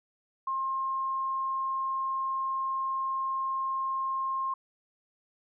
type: tone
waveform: sine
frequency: 1065 Hz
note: C6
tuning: 30 cents sharp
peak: -28 dBFS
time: 0.47-4.54 s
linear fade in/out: 5 ms
effects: none